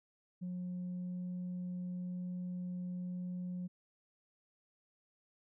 sine tone, 179.9 Hz, F#3, 48 cents flat, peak -36 dBFS, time 0.41-3.68 s, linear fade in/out 20 ms, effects tanh soft clip ceiling -36 dBFS

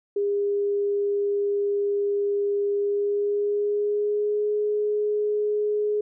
sine tone with pitch glide, 405.3 to 419.1 Hz, G#4 to G#4, -42 to +16 cents, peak -21 dBFS, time 0.16-6.01 s, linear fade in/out 5 ms, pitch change +58 cents, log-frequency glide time 2.74-4.52 s, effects none

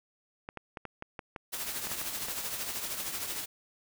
clicks, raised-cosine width 0.5 ms, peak -24 dBFS, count 11, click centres 0.489 / 0.573 / 0.772 / 0.853 / 1.024 / 1.192 / 1.362 / 1.87 / 1.916 / 2.015 / 2.285 s
white noise with tremolo, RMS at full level -34 dBFS, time 1.52-3.46 s, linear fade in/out 20 ms, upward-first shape triangle, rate 13 Hz, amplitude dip 55%
effects none

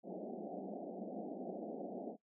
pink band-pass noise, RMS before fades -45 dBFS, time 0.03-2.17 s, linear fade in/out 50 ms, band 180 to 770 Hz, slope 96 dB/octave, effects noise-tail reverb RT60 0.1 s tail -19 dB re dry

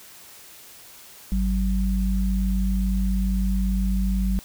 sine tone pair together, 51.13 / 189.5 Hz, G#1 / F#3, -26 / +42 cents, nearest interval octave + major seventh, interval 2268 cents, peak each -21 / -24 dBFS, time 1.32-4.39 s, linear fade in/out 0 ms, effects white hiss -46 dBFS RMS until 4.44 s

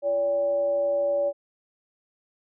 sine tone with frequency modulation, 571 Hz, D5, 49 cents flat, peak -21 dBFS, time 0.02-1.33 s, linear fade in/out 50 ms, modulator 230 Hz, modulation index 0.25, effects none

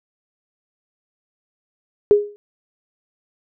sine tone with exponential decay, 413 Hz, G#4, 10 cents flat, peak -5 dBFS, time 2.11-2.36 s, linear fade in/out 0 ms, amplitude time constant 54 ms, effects none

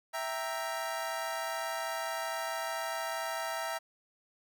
25% pulse chord, E diminished, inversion none, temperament equal, 659.3 / 784 / 932.3 Hz, E5 / G5 / Bb5, 0 / 0 / 0 cents, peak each -33 / -37 / -35 dBFS, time 0.13-3.79 s, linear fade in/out 20 ms, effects none

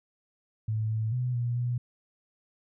sine tone with pitch steps, 109.3 / 110.2 / 124.9 / 120.1 / 122 Hz, A2 / A2 / B2 / B2 / B2, -11 / +3 / +20 / -48 / -21 cents, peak -26 dBFS, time 0.68-1.78 s, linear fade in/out 5 ms, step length 220 ms, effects none

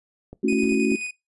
click train, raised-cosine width 2 ms, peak -25 dBFS, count 4, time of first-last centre 0.33-0.918 s, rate 5.1 Hz
sine chord, F# minor seventh, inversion first, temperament equal, 220 / 277.2 / 329.6 / 370 Hz, A3 / C#4 / E4 / F#4, 0 / 0 / 0 / 0 cents, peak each -23 / -23 / -28 / -23 dBFS, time 0.43-0.96 s, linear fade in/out 10 ms
45% pulse tone with tremolo, 2485 Hz, D#7, 3 cents flat, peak -27 dBFS, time 0.48-1.11 s, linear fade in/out 5 ms, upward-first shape square, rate 9.4 Hz, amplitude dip 35%
brown noise with exponential decay, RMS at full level -40 dBFS, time 0.62-1.03 s, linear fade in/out 5 ms, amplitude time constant 88 ms
effects noise-tail reverb RT60 0.2 s tail -21 dB re dry + resampled to 24000 Hz

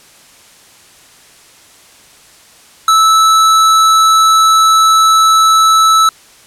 square tone, 1310 Hz, E6, 11 cents flat, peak -6 dBFS, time 2.88-6.09 s, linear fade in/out 2 ms, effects white hiss -42 dBFS RMS until 6.46 s + low-pass 10000 Hz 12 dB/octave

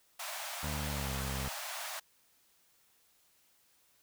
pink high-pass noise, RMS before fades -41 dBFS, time 0.19-2 s, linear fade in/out 10 ms, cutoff 590 Hz, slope 96 dB/octave
20% pulse tone with pitch glide, 74.4 to 66.67 Hz, D2 to C2, +23 to +33 cents, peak -31 dBFS, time 0.63-1.49 s, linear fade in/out 5 ms, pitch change -190 cents, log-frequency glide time 0.87-1.1 s
effects white hiss -69 dBFS RMS until 4.02 s

